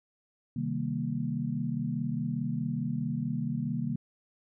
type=chord; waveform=sine; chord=C minor seventh; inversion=none; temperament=equal; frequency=130.81 / 155.56 / 196 / 233.1 Hz; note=C3 / Eb3 / G3 / Bb3; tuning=0 / 0 / 0 / 0 cents; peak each=-35 / -34 / -37 / -33 dBFS; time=0.56-3.96 s; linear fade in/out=5 ms; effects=none